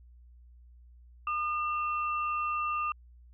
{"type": "tone pair together", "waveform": "sine", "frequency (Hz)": [1212, 2699], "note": ["D#6", "E7"], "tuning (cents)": [-46, 40], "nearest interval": "octave + major second", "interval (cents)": 1386, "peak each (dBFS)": [-29, -37], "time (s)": [1.27, 2.92], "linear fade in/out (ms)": 2, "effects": ["added 60 Hz sine -52 dBFS peak until 3.33 s"]}